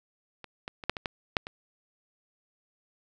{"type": "clicks", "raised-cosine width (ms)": 0.3, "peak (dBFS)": [-26, -20, -24, -9, -19, -14, -7, -22], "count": 8, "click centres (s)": [0.443, 0.679, 0.838, 0.896, 0.968, 1.058, 1.368, 1.469], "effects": []}